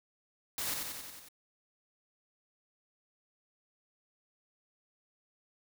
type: noise with echo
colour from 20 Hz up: white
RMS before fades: -36 dBFS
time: 0.58-0.74 s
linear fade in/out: 2 ms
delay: 91 ms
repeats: 6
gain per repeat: -3 dB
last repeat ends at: 1.286 s
effects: none